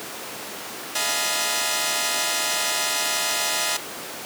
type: chord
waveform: 5% pulse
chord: F half-diminished seventh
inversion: third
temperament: equal with one note detuned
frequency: 622.3 / 698.5 / 847.6 / 987.8 Hz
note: Eb5 / F5 / Ab5 / Cb6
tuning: 0 / 0 / +35 / 0 cents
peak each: -16 dBFS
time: 0.95-3.77 s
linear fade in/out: 5 ms
effects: pink hiss -33 dBFS RMS until 4.25 s + high-pass 300 Hz 12 dB/octave